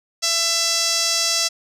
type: tone with band-pass filter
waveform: sawtooth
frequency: 668 Hz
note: E5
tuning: 23 cents sharp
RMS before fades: -20 dBFS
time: 0.22-1.49 s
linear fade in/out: 20 ms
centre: 5600 Hz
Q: 2.8
effects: none